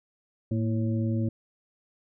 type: harmonic tone with a mistuned harmonic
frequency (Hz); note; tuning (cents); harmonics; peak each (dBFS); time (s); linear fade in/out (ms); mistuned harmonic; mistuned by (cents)
110; A2; 0; 1 / 2 / 3 / 5; -26 / -29 / -34 / -40; 0.51-1.29; 5; 2; +62
effects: none